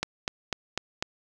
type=click train; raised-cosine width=0.2 ms; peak=-10 dBFS; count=5; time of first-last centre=0.03-1.025 s; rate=4.02 Hz; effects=none